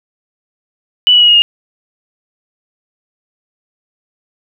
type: tone with pitch steps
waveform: sine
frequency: 2968 / 2936 / 2904 / 2872 / 2841 Hz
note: F#7 / F#7 / F#7 / F7 / F7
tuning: +5 / -14 / -33 / +48 / +29 cents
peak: -4 dBFS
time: 1.07-1.42 s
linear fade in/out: 0 ms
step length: 70 ms
effects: none